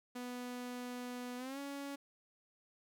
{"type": "tone with pitch glide", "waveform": "sawtooth", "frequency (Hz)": [246.9, 280.4], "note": ["B3", "C#4"], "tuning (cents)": [0, 20], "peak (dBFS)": -38, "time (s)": [0.15, 1.96], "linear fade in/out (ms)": 10, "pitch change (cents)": 220, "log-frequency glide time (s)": [1.37, 1.59], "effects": []}